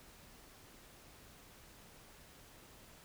silence, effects pink hiss -59 dBFS RMS until 3.04 s

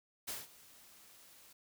white noise with ADSR envelope, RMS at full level -40 dBFS, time 0.27-1.53 s, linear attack 17 ms, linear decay 180 ms, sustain -20 dB, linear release 6 ms, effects none

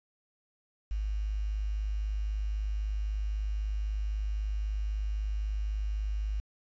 sine tone with quantisation, 51.91 Hz, G#1, in tune, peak -29 dBFS, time 0.91-6.4 s, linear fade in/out 0 ms, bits 9, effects resampled to 16000 Hz

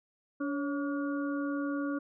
harmonic tone with a mistuned harmonic, 285.8 Hz, D4, 47 cents flat, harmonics 1 / 2 / 4 / 5, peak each -31 / -40 / -43 / -42 dBFS, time 0.4-1.99 s, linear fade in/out 10 ms, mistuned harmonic 2, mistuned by -55 cents, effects none

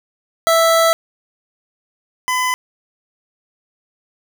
25% pulse tone pair in turn, 659 / 1009.2 Hz, E5 / B5, -1 / +37 cents, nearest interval perfect fifth, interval 738 cents, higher second, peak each -7 / -12 dBFS, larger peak first, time 0.47-0.93 / 2.28-2.54 s, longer first, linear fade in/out 0 ms, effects none

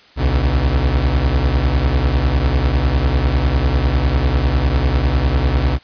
35% pulse beating tone pair, 61.74 / 71.74 Hz, B1 / D2, 0 / -40 cents, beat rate 10 Hz, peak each -14 / -15 dBFS, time 0.16-5.79 s, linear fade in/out 50 ms, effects white hiss -47 dBFS RMS until 5.83 s + resampled to 11025 Hz

